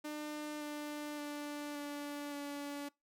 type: tone with pitch steps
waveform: sawtooth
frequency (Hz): 300.1 / 296.7 / 293.2 / 289.9 / 286.5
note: D4 / D4 / D4 / D4 / D4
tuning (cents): +38 / +18 / -3 / -22 / -43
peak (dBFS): -36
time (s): 0.04-2.89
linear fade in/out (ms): 10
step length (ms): 570
effects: noise-tail reverb RT60 0.2 s tail -23 dB re dry + MP3 96 kbps